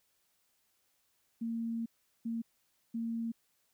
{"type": "tone bursts at uneven times", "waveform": "sine", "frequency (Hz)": 229.5, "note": "A#3", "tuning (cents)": -27, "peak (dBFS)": -33, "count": 3, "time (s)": [[1.41, 1.86], [2.25, 2.42], [2.94, 3.32]], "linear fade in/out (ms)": 10, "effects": ["white hiss -75 dBFS RMS until 3.73 s"]}